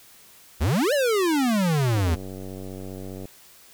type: exponential two-way sweep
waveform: square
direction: up then down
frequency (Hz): 63.5 to 607 to 76.7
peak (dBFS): -20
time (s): 0.6-2.16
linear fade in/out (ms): 20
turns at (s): 0.93
type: click train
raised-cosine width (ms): 2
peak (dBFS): -24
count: 124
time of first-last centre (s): 1.96-3.255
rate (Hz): 95
effects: white hiss -51 dBFS RMS until 3.73 s